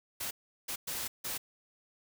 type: noise bursts at uneven times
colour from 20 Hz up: white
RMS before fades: -37 dBFS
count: 4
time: 0.2-0.31 / 0.68-0.76 / 0.87-1.08 / 1.24-1.38 s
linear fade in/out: 10 ms
effects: none